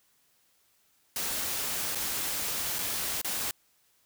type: noise with dropouts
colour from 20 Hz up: white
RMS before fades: -32 dBFS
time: 1.16-3.51 s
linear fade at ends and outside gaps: 1 ms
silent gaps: 1.949-1.955 / 2.785-2.789 / 3.215-3.246 s
effects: white hiss -68 dBFS RMS until 4.05 s